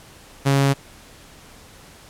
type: tone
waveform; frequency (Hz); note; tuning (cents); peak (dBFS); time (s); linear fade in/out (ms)
sawtooth; 138.2; C#3; -5; -11; 0.45-0.74; 20
effects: pink hiss -46 dBFS RMS until 2.09 s + low-pass 12000 Hz 12 dB/octave

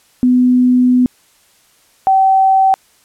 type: tone pair in turn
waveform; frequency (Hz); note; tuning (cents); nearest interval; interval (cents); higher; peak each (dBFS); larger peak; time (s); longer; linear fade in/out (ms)
sine; 250 / 768.4; B3 / G5; +21 / -35; octave + perfect fifth; 1944; second; -7; neither; 0.23-1.06 / 2.07-2.74; first; 0
effects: white hiss -52 dBFS RMS until 3.04 s + low-pass 12000 Hz 12 dB/octave

